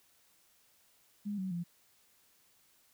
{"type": "tone with pitch steps", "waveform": "sine", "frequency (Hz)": [205.4, 188.35, 172.72], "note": ["G#3", "F#3", "F3"], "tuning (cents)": [-19, 31, -19], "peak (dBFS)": -34, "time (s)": [1.25, 1.64], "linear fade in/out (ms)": 20, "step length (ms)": 130, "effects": ["white hiss -68 dBFS RMS until 2.93 s"]}